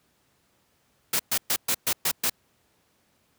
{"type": "noise bursts", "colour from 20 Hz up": "white", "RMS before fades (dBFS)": -24, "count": 7, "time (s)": [1.13, 2.298], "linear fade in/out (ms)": 5, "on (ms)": 64, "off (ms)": 120, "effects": ["pink hiss -67 dBFS RMS until 3.38 s", "high-pass 80 Hz 12 dB/octave"]}